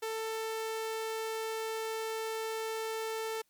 sawtooth tone, 444 Hz, A4, 16 cents sharp, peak -30 dBFS, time 0.02-3.42 s, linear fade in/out 10 ms, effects white hiss -74 dBFS RMS until 3.49 s + MP3 96 kbps

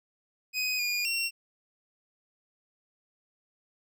25% pulse tone with pitch steps, 2506 / 2433 / 2732 Hz, D#7 / D#7 / F7, +12 / -39 / -39 cents, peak -24 dBFS, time 0.53-1.31 s, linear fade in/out 50 ms, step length 260 ms, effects none

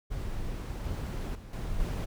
brown noise with level steps, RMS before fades -35 / -33 / -43 / -34 / -31 dBFS, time 0.1-2.06 s, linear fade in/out 20 ms, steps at 0.84 / 1.35 / 1.53 / 1.8 s, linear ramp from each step 2 ms, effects none

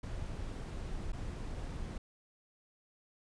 brown noise with dropouts, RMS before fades -40 dBFS, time 0.03-1.98 s, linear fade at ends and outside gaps 5 ms, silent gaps 1.121-1.13 s, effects resampled to 22050 Hz

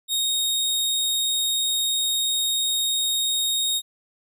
sawtooth tone, 3729 Hz, A#7, in tune, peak -18 dBFS, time 0.08-3.82 s, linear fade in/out 50 ms, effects none

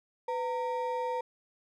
triangle ring-modulated tone, 710 Hz, F5, 28 cents sharp, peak -25 dBFS, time 0.28-1.21 s, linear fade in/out 5 ms, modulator 210 Hz, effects none

